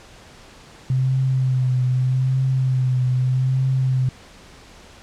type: tone with vibrato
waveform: sine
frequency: 129.2 Hz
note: C3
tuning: 21 cents flat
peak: -16 dBFS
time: 0.9-4.09 s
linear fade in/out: 2 ms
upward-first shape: triangle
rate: 0.81 Hz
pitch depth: 41 cents each way
effects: pink hiss -45 dBFS RMS until 5.02 s + low-pass 7000 Hz 12 dB/octave